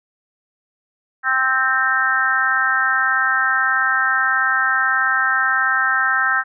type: harmonic tone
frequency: 261.6 Hz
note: C4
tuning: in tune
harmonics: 3 / 4 / 5 / 6 / 7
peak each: -27 / -28 / -20 / -18 / -21 dBFS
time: 1.23-6.44 s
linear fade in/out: 50 ms
effects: none

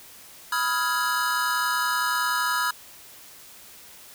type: chord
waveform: square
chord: F half-diminished seventh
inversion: second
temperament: equal with one note detuned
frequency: 987.8 / 1266.3 / 1396.9 / 1661.2 Hz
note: Cb6 / Eb6 / F6 / Ab6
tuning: 0 / +30 / 0 / 0 cents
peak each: -29 dBFS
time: 0.52-2.71 s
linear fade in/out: 5 ms
effects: white hiss -47 dBFS RMS until 4.14 s

